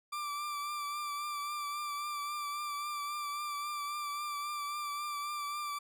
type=tone with vibrato; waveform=40% pulse; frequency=1174.7 Hz; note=D6; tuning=in tune; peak=-35 dBFS; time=0.12-5.79 s; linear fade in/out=10 ms; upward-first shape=triangle; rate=3.7 Hz; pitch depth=32 cents each way; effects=none